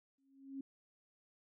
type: tone with exponential growth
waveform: sine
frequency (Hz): 271.7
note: C#4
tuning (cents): -35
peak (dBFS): -39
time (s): 0.18-0.61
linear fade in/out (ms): 5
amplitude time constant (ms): 93
effects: none